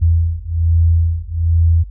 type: beating tone pair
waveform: sine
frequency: 82.6 / 83.8 Hz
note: E2 / E2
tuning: +4 / +29 cents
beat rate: 1.2 Hz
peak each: -14 dBFS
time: 0.01-1.84 s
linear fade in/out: 20 ms
effects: added 50 Hz sine -29 dBFS peak until 1.9 s